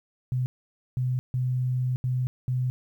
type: tone bursts at uneven times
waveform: sine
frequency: 126.8 Hz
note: B2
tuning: 46 cents sharp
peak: -23 dBFS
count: 5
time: 0.32-0.46 / 0.97-1.19 / 1.34-1.96 / 2.04-2.27 / 2.48-2.7 s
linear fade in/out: 0 ms
effects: 10-bit